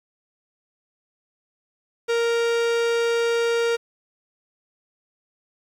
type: tone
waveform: 45% pulse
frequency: 466.2 Hz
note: A#4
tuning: in tune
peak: -19 dBFS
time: 2.08-3.77 s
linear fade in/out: 20 ms
effects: low-pass 6000 Hz 12 dB/octave + 8-bit